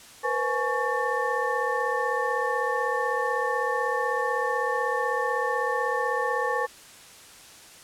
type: tone cluster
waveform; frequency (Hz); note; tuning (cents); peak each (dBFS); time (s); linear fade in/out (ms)
sine; 476 / 512 / 845 / 1114 / 1789; A#4 / C5 / G#5 / C#6 / A6; +36 / -38 / +30 / +8 / +28; -30; 0.23-6.67; 20
effects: white hiss -48 dBFS RMS until 7.83 s + low-pass 10000 Hz 12 dB/octave